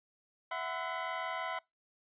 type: chord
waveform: 25% pulse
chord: E suspended second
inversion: none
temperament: equal with one note detuned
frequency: 659.3 / 740 / 1012 Hz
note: E5 / F#5 / B5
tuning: 0 / 0 / +42 cents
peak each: -36 / -37 / -35 dBFS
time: 0.51-1.59 s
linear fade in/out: 5 ms
effects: noise-tail reverb RT60 0.2 s tail -25 dB re dry + resampled to 8000 Hz